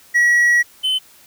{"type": "tone pair in turn", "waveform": "triangle", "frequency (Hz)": [1921, 3049], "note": ["B6", "G7"], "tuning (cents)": [-48, -49], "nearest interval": "minor sixth", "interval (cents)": 799, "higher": "second", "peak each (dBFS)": [-9, -14], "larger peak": "first", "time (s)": [[0.14, 0.63], [0.83, 0.99]], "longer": "first", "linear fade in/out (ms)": 20, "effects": ["white hiss -48 dBFS RMS until 1.26 s"]}